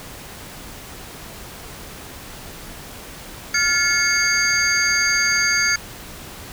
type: tone cluster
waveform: sine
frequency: 1405 / 1726 / 2188 / 4682 / 6410 Hz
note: F6 / A6 / C#7 / D8 / G8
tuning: +10 / -34 / -23 / -6 / +38 cents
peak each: -22 dBFS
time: 3.54-5.76 s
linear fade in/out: 5 ms
effects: tanh soft clip ceiling -4 dBFS + pink hiss -37 dBFS RMS until 6.52 s